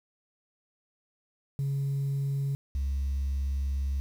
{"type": "tone pair in turn", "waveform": "sine", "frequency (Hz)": [138.59, 68.36], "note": ["C#3", "C#2"], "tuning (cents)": [0, -24], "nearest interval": "octave", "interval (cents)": 1224, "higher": "first", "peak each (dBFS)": -25, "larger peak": "neither", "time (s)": [[1.59, 2.55], [2.75, 4]], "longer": "second", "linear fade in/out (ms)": 0, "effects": ["tanh soft clip ceiling -24 dBFS", "9-bit"]}